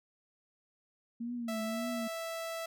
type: tone with vibrato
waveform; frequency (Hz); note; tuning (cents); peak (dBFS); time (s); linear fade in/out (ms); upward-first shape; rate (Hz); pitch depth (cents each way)
sine; 230; A#3; -23; -35; 1.2-2.08; 10; triangle; 1.8; 110
type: tone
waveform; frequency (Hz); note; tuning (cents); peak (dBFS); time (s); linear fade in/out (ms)
sawtooth; 659.3; E5; 0; -33; 1.48-2.66; 5
effects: none